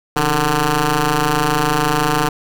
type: ring-modulated tone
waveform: 10% pulse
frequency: 147.2 Hz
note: D3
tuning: 4 cents sharp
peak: -3 dBFS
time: 0.16-2.29 s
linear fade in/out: 5 ms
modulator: 602 Hz
effects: none